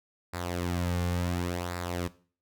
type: tone with flanger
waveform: sawtooth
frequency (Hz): 88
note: F2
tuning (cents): +14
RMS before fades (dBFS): -31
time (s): 0.33-2.08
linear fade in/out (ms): 10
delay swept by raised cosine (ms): 0.32 to 3.12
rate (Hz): 0.7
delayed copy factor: -0.6
effects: noise-tail reverb RT60 0.4 s tail -17 dB re dry